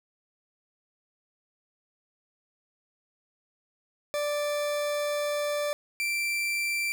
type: tone pair in turn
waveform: 40% pulse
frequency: 587.3 / 2349 Hz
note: D5 / D7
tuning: 0 / 0 cents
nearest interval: 2 octaves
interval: 2400 cents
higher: second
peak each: -26 / -26 dBFS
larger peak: neither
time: 4.14-5.73 / 6-6.92 s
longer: first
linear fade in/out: 0 ms
effects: none